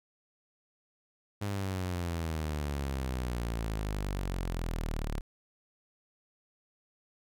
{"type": "exponential sweep", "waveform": "sawtooth", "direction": "down", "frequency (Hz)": [103.2, 35.67], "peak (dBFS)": -28, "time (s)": [1.41, 5.21], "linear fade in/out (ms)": 10, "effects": []}